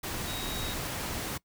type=tone in noise; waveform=sine; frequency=3786 Hz; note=A#7; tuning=26 cents sharp; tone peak=-40 dBFS; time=0.27-0.74 s; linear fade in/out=10 ms; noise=pink; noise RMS=-35 dBFS; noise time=0.03-1.38 s; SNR=-8 dB; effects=noise-tail reverb RT60 0.1 s tail -22 dB re dry